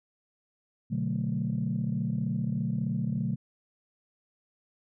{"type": "chord", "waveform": "sine", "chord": "B minor seventh", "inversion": "none", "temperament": "equal", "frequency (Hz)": [123.47, 146.83, 185, 220], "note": ["B2", "D3", "F#3", "A3"], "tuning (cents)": [0, 0, 0, 0], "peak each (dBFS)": -32, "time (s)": [0.9, 3.36], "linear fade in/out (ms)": 20, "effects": ["tanh soft clip ceiling -19 dBFS"]}